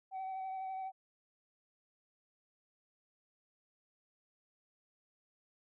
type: tone with vibrato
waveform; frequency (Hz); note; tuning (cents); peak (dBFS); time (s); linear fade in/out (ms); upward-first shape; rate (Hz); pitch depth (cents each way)
sine; 761; F#5; +48; -36; 0.11-0.92; 50; sine; 12; 18
effects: tanh soft clip ceiling -37 dBFS